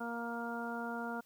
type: harmonic tone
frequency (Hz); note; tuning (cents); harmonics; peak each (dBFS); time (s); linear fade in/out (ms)
234.4; A#3; +10; 1 / 2 / 3 / 4 / 5 / 6; -41 / -45 / -44 / -45 / -53 / -43; 0-1.21; 10
effects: white hiss -68 dBFS RMS until 1.25 s